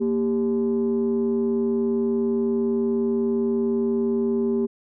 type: tone pair together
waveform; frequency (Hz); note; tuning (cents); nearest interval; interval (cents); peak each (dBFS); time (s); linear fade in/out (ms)
sine; 233.1 / 395.9; A#3 / G4; 0 / +17; major sixth; 917; -21 / -21; 0-4.67; 20
effects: tanh soft clip ceiling -15 dBFS